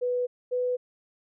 sine tone pair in turn, 493.9 / 497.3 Hz, B4 / B4, 0 / +12 cents, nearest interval unison, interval 12 cents, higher second, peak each -24 dBFS, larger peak neither, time 0.01-0.27 / 0.51-0.77 s, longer neither, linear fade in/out 20 ms, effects none

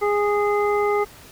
harmonic tone, 412.6 Hz, G#4, 11 cents flat, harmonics 1 / 2 / 3 / 5, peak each -19 / -25 / -26 / -30 dBFS, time 0.01-1.05 s, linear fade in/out 20 ms, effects pink hiss -45 dBFS RMS until 1.31 s

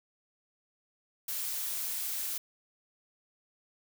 blue noise, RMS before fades -35 dBFS, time 1.28-2.38 s, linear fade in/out 5 ms, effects none

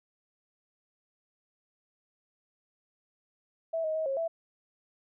sine tone with pitch steps, 655 / 628 / 635 / 542 / 661 Hz, E5 / D#5 / D#5 / C#5 / E5, -11 / +16 / +35 / -39 / +5 cents, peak -28 dBFS, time 3.73-4.28 s, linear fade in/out 10 ms, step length 110 ms, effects none

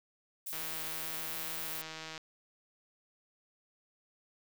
violet noise, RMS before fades -40 dBFS, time 0.46-1.82 s, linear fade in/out 10 ms
click train, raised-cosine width 0.2 ms, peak -26 dBFS, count 263, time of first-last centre 0.53-2.178 s, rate 159 Hz
effects none

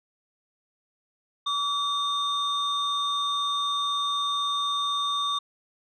sine tone pair together, 1146 / 3638 Hz, D6 / A#7, -43 / -43 cents, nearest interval octave + minor sixth, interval 2000 cents, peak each -25 dBFS, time 1.46-5.39 s, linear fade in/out 10 ms, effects tanh soft clip ceiling -21 dBFS

